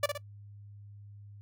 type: tone with echo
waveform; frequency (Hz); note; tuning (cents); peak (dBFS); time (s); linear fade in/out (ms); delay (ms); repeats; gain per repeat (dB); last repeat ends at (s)
sawtooth; 581; D5; -19; -20; 0.03-0.06; 5; 59; 2; -6; 0.178
effects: noise-tail reverb RT60 0.1 s tail -20 dB re dry + added 102 Hz sine -47 dBFS peak until 1.41 s